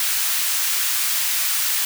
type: high-pass noise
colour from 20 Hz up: white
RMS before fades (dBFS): -21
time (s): 0-1.85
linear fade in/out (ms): 2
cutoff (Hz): 1300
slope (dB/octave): 12
effects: none